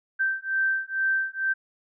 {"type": "beating tone pair", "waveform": "sine", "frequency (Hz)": [1559, 1561.2], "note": ["G6", "G6"], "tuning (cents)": [-10, -8], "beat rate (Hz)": 2.2, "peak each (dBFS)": -26, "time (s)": [0.19, 1.54], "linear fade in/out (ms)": 20, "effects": []}